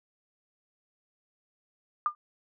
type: tone with exponential decay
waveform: sine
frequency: 1204 Hz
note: D6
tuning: 43 cents sharp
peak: -19 dBFS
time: 2.06-2.15 s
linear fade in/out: 1 ms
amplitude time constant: 19 ms
effects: none